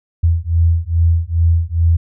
sine beating tone pair, 82.41 / 84.81 Hz, E2 / E2, 0 / +50 cents, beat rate 2.4 Hz, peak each -14 dBFS, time 0.23-1.97 s, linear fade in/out 10 ms, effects none

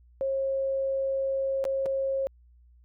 sine tone with dropouts, 540 Hz, C#5, 45 cents flat, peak -25 dBFS, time 0.21-2.27 s, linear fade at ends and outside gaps 0 ms, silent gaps 1.641-1.652 / 1.858-1.862 s, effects added 60 Hz sine -54 dBFS peak until 2.84 s

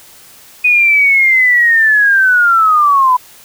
sine linear sweep, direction down, 2489 to 986 Hz, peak -6 dBFS, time 0.64-3.17 s, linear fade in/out 10 ms, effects white hiss -40 dBFS RMS until 3.44 s

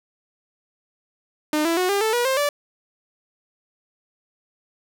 sawtooth tone with pitch steps, 303.9 / 333.3 / 365.6 / 401 / 439.8 / 482.4 / 529.1 / 580.4 Hz, D#4 / E4 / F#4 / G4 / A4 / B4 / C5 / D5, -41 / +19 / -21 / +39 / -1 / -41 / +19 / -21 cents, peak -15 dBFS, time 1.53-2.49 s, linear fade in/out 2 ms, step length 120 ms, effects none

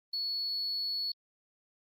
sine tone, 4400 Hz, C#8, 14 cents flat, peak -30 dBFS, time 0.13-1.12 s, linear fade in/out 5 ms, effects tanh soft clip ceiling -28 dBFS + Opus 24 kbps

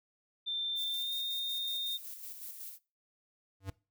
sine tone with pitch glide, 3572 to 3660 Hz, A7 to A#7, +25 to -32 cents, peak -33 dBFS, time 0.46-1.98 s, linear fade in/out 20 ms, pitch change +43 cents, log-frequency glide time 0.92-1.13 s
violet noise with tremolo, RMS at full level -44 dBFS, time 0.75-2.79 s, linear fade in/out 50 ms, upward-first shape square, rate 5.4 Hz, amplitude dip 40%
square tone with exponential growth, 96.6 Hz, G2, 25 cents flat, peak -34 dBFS, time 3.6-3.7 s, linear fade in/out 5 ms, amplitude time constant 21 ms
effects noise-tail reverb RT60 0.3 s tail -21 dB re dry

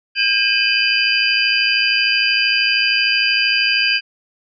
sine tone cluster, 1606 / 2469 / 2582 / 3014 / 4788 Hz, G6 / D#7 / E7 / F#7 / D8, +41 / -14 / -37 / +31 / +33 cents, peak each -20 dBFS, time 0.15-4.01 s, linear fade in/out 50 ms, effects none

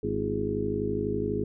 harmonic tone with a mistuned harmonic, 52 Hz, G#1, 3 cents sharp, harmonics 1 / 2 / 3 / 4 / 5 / 6 / 7 / 8, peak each -40 / -35 / -39 / -35 / -35 / -35 / -36 / -30 dBFS, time 0.03-1.44 s, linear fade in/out 5 ms, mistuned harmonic 6, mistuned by +83 cents, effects none

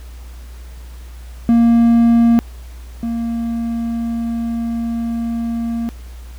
triangle tone pair in turn, 233.1 / 231.9 Hz, A#3 / A#3, 0 / -9 cents, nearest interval unison, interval 9 cents, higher first, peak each -6 / -16 dBFS, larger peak first, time 1.49-2.39 / 3.03-5.89 s, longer second, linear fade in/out 0 ms, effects added 60 Hz sine -31 dBFS peak until 6.38 s + pink hiss -46 dBFS RMS until 6.38 s

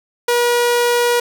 sawtooth tone, 480.8 Hz, B4, 46 cents flat, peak -9 dBFS, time 0.28-1.2 s, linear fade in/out 5 ms, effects none

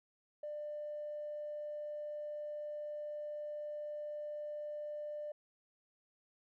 triangle tone with tanh clipping, 596 Hz, D5, 25 cents sharp, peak -40 dBFS, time 0.43-5.32 s, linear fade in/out 5 ms, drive 4 dB, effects none

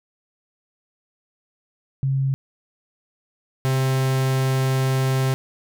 sine / 45% pulse tone pair in turn, 135.1 / 132.09 Hz, C#3 / C3, -44 / +17 cents, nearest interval unison, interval 39 cents, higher first, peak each -18 dBFS, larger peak neither, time 2.03-2.34 / 3.65-5.34 s, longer second, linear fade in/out 0 ms, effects none

